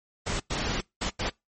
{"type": "noise bursts at uneven times", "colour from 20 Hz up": "pink", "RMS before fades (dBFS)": -29, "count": 4, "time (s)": [[0.26, 0.4], [0.5, 0.81], [1.01, 1.1], [1.19, 1.3]], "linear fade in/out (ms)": 10, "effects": ["noise-tail reverb RT60 0.2 s tail -25 dB re dry", "MP3 32 kbps"]}